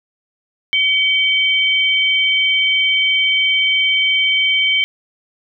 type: tone pair together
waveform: sine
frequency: 2270 / 3107 Hz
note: C#7 / G7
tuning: +41 / -16 cents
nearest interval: perfect fourth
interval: 543 cents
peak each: -15 dBFS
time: 0.73-4.84 s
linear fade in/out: 0 ms
effects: none